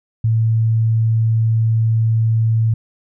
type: tone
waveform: sine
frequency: 112.5 Hz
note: A2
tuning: 39 cents sharp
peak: -12 dBFS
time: 0.24-2.74 s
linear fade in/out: 5 ms
effects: none